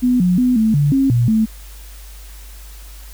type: tone with pitch steps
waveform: sine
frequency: 248.9 / 179.9 / 250.3 / 220.1 / 144.5 / 270.5 / 119.9 / 219.9 Hz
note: B3 / F#3 / B3 / A3 / D3 / C#4 / A#2 / A3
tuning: +14 / -48 / +23 / +1 / -28 / -42 / +49 / -1 cents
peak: -11 dBFS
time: 0.02-1.46 s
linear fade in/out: 20 ms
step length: 180 ms
effects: added 50 Hz sine -34 dBFS peak until 3.13 s + white hiss -43 dBFS RMS until 3.13 s